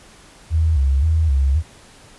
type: tone with vibrato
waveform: sine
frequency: 73.8 Hz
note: D2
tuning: 9 cents sharp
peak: -13 dBFS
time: 0.5-1.63 s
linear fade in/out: 50 ms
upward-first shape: square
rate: 1.9 Hz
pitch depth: 140 cents each way
effects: pink hiss -46 dBFS RMS until 2.18 s + resampled to 24000 Hz